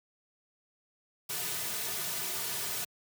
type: noise with comb filter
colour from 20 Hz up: white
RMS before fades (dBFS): -35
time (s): 1.29-2.85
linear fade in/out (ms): 10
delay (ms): 3.7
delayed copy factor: -0.95
effects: high-pass 100 Hz 12 dB/octave